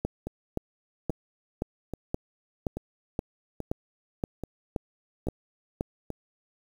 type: two click trains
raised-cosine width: 2 ms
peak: -14 / -20 dBFS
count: 12 / 8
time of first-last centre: 0.05-5.809 / 0.27-6.103 s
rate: 1.91 / 1.2 Hz
effects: 8-bit